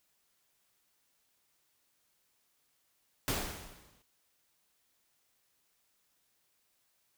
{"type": "noise with exponential decay", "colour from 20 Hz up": "pink", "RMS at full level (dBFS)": -30, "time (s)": [3.28, 4.02], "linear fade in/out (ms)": 0, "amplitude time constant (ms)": 160, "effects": ["white hiss -75 dBFS RMS until 7.17 s"]}